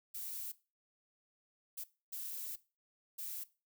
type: noise bursts at uneven times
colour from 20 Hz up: violet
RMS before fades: -43 dBFS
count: 4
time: 0.14-0.52 / 1.77-1.84 / 2.12-2.56 / 3.18-3.44 s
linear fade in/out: 10 ms
effects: noise-tail reverb RT60 0.3 s tail -18 dB re dry